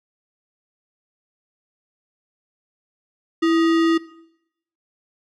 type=tone with sample-and-hold; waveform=sine; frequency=330 Hz; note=E4; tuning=2 cents sharp; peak=-14 dBFS; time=3.42-3.98 s; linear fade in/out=10 ms; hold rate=1575 Hz; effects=noise-tail reverb RT60 0.8 s tail -19 dB re dry + low-pass 4000 Hz 12 dB/octave